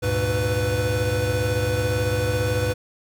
square tone cluster, 74.9 / 102.1 / 120.1 / 496.4 Hz, D2 / G#2 / B2 / B4, +35 / -29 / -48 / +9 cents, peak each -31 / -25 / -29 / -25 dBFS, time 0.02-2.74 s, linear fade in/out 20 ms, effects none

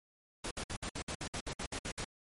pink noise bursts, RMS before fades -39 dBFS, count 13, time 0.44-2.046 s, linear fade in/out 5 ms, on 70 ms, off 58 ms, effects MP3 48 kbps

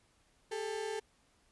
35% pulse tone pair together, 400.1 / 440 Hz, G4 / A4, +35 / 0 cents, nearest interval major second, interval 165 cents, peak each -39 / -36 dBFS, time 0.51-1 s, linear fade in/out 10 ms, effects pink hiss -70 dBFS RMS until 1.51 s + resampled to 24000 Hz

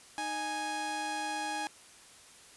sawtooth tone pair together, 309.2 / 830 Hz, D#4 / G#5, -11 / -1 cents, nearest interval octave + perfect fourth, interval 1710 cents, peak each -38 / -30 dBFS, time 0.18-1.67 s, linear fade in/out 0 ms, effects white hiss -55 dBFS RMS until 2.56 s + resampled to 24000 Hz

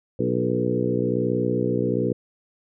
harmonic tone with a mistuned harmonic, 61.2 Hz, B1, 15 cents flat, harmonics 2 / 3 / 4 / 5 / 6 / 7 / 8, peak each -28 / -28 / -28 / -28 / -28 / -28 / -28 dBFS, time 0.19-2.13 s, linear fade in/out 5 ms, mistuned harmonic 7, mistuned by +25 cents, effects none

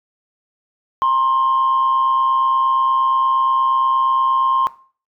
sine tone pair together, 932.3 / 1060.8 Hz, A#5 / C6, 0 / +23 cents, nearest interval major second, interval 223 cents, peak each -22 / -12 dBFS, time 1.02-4.67 s, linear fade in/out 0 ms, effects noise-tail reverb RT60 0.4 s tail -18 dB re dry + tanh soft clip ceiling -9 dBFS

